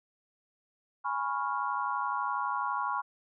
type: chord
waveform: sine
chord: C# dominant seventh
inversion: second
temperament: equal with one note detuned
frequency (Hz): 830.6 / 987.8 / 1099.8 / 1396.9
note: G#5 / B5 / C#6 / E#6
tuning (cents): 0 / 0 / -14 / 0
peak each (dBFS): -36 / -34 / -33 / -37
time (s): 1.04-3.02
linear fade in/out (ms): 20
effects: none